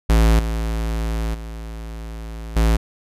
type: tone with level steps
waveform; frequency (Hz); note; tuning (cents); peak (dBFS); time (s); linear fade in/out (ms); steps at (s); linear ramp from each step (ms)
square; 55.5; A1; +16; -12 / -21 / -30 / -14; 0.09-2.77; 10; 0.39 / 1.34 / 2.56; 5
effects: resampled to 32000 Hz